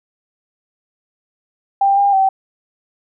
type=tone with pitch steps; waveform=sine; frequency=791 / 803 / 771 Hz; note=G5 / G5 / G5; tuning=+15 / +41 / -29 cents; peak=-10 dBFS; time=1.81-2.29 s; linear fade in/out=5 ms; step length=160 ms; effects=none